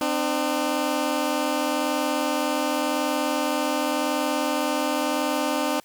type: tone pair together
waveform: 15% pulse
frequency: 260 / 300.9 Hz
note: C4 / D4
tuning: -11 / +42 cents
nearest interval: minor third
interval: 253 cents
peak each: -20 / -18 dBFS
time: 0.01-5.8 s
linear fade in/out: 2 ms
effects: white hiss -57 dBFS RMS until 5.84 s